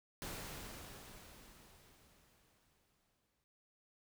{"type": "noise with exponential decay", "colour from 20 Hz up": "pink", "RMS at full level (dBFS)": -44, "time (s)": [0.22, 3.44], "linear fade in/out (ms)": 0, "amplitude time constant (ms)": 700, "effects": []}